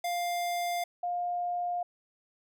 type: tone pair in turn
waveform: square / sine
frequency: 700 / 706.9 Hz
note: F5 / F5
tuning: +4 / +21 cents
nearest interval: unison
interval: 17 cents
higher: second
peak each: -30 / -29 dBFS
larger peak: second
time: 0.04-0.84 / 1.03-1.83 s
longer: neither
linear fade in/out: 5 ms
effects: none